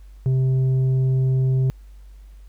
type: tone with tanh clipping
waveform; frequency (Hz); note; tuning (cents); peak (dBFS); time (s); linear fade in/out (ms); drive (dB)
sine; 130.81; C3; 0; -17; 0.26-1.7; 0; 5
effects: added 49 Hz sine -40 dBFS peak until 2.48 s + pink hiss -62 dBFS RMS until 2.48 s